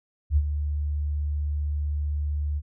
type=tone with ADSR envelope; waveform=sine; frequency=73.7 Hz; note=D2; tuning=7 cents sharp; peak=-15 dBFS; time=0.3-2.62 s; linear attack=65 ms; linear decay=54 ms; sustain=-9 dB; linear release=47 ms; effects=none